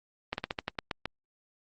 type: slowing click train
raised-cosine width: 0.3 ms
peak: -15 dBFS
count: 9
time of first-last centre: 0.33-1.056 s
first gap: 51 ms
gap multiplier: 1.16
effects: Opus 24 kbps